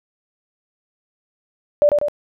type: tone with echo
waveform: sine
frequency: 587.3 Hz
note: D5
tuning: in tune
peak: -9 dBFS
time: 1.82-1.89 s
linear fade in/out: 0 ms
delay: 97 ms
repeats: 2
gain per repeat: -4 dB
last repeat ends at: 2.084 s
effects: none